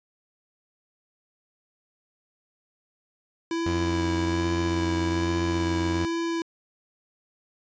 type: tone with vibrato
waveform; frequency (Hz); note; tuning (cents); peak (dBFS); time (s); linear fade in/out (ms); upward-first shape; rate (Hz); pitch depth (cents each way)
square; 331.3; E4; +9; -26; 3.51-6.42; 2; sine; 1.2; 18
type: tone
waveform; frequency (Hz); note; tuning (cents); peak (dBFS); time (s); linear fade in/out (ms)
sawtooth; 87.31; F2; 0; -23; 3.66-6.05; 0
effects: resampled to 16000 Hz